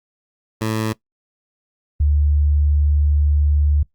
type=tone pair in turn; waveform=15% pulse / sine; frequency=110 / 73.42 Hz; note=A2 / D2; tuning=0 / 0 cents; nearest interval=perfect fifth; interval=700 cents; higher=first; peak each=-13 dBFS; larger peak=neither; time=0.61-0.93 / 2-3.83 s; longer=second; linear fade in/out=5 ms; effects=noise-tail reverb RT60 0.1 s tail -19 dB re dry + Opus 48 kbps